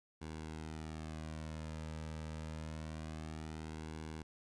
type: tone with flanger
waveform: sawtooth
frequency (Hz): 78.5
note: D#2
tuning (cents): +16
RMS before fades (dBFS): -45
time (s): 0.21-4.23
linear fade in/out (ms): 10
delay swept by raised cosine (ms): 1.6 to 2.8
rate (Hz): 0.26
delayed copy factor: -0.6
effects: resampled to 22050 Hz + 13-bit